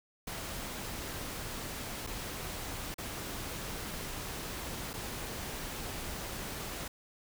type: noise with dropouts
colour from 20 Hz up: pink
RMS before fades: -40 dBFS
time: 0.27-6.88 s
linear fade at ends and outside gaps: 5 ms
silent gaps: 2.067-2.071 / 2.943-2.982 / 4.933-4.937 s
effects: none